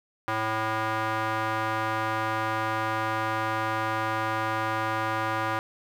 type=tone with band-pass filter; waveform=square; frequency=110 Hz; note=A2; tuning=in tune; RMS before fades=-28 dBFS; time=0.28-5.59 s; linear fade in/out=0 ms; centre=1200 Hz; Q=1.6; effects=8-bit